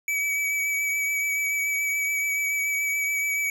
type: tone with vibrato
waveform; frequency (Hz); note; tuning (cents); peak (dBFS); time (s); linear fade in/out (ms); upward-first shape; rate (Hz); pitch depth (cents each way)
square; 2283; D7; -50; -24; 0.08-3.5; 2; triangle; 7; 24
effects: none